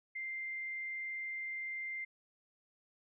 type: tone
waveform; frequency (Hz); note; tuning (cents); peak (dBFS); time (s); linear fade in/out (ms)
sine; 2093; C7; 0; -38; 0.15-2.05; 10
effects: none